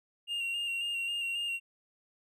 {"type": "tone with vibrato", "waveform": "triangle", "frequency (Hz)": 2785, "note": "F7", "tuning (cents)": -5, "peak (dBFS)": -30, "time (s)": [0.27, 1.6], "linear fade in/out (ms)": 50, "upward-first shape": "square", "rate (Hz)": 3.7, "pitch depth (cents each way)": 23, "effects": []}